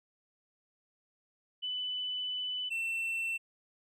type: tone pair in turn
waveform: sine / triangle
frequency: 2995 / 2690 Hz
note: F#7 / E7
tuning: +20 / +34 cents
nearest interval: major second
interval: 186 cents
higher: first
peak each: -33 / -30 dBFS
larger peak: second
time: 1.62-2.7 / 2.7-3.38 s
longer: first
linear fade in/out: 20 ms
effects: none